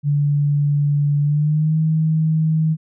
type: tone with pitch glide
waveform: sine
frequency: 145 to 158.12 Hz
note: D3 to D#3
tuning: -22 to +28 cents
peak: -14 dBFS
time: 0.03-2.77 s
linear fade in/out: 50 ms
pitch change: +150 cents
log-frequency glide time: 1.21-1.77 s
effects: none